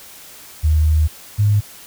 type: tone pair in turn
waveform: sine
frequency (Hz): 77.5 / 103.78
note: D#2 / G#2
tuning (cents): -6 / -1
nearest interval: perfect fourth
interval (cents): 505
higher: second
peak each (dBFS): -11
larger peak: neither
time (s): 0.63-1.08 / 1.38-1.61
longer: first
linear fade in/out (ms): 20
effects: white hiss -40 dBFS RMS until 1.86 s